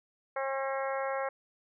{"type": "harmonic tone", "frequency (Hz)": 270, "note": "C#4", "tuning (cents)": -45, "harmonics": [2, 3, 4, 5, 6, 7, 8], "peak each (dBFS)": [-33, -37, -39, -41, -43, -44, -45], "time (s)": [0.36, 1.29], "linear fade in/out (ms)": 5, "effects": []}